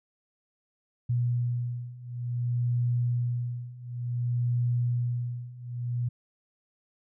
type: beating tone pair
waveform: sine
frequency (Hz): 120.9 / 121.46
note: B2 / B2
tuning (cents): -36 / -28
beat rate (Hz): 0.56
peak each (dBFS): -30 / -28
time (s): 1.09-6.09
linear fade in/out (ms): 10
effects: none